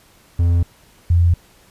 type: tone pair in turn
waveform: triangle / sine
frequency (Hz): 86 / 86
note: F2 / F2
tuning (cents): -26 / -26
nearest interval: unison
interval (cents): 0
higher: neither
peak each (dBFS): -10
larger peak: neither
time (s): 0.39-0.63 / 1.1-1.34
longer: neither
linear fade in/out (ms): 5
effects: pink hiss -51 dBFS RMS until 1.7 s + resampled to 32000 Hz